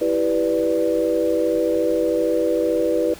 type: chord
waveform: sine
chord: E minor seventh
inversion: none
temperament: equal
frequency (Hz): 329.6 / 392 / 493.9 / 587.3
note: E4 / G4 / B4 / D5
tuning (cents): 0 / 0 / 0 / 0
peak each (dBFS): -22 / -26 / -20 / -24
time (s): 0.01-3.14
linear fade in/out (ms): 5
effects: pink hiss -41 dBFS RMS until 3.19 s